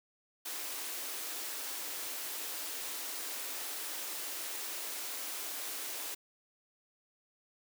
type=high-pass noise; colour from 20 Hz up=white; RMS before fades=-40 dBFS; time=0.45-6.15 s; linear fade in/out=10 ms; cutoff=260 Hz; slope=96 dB/octave; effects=none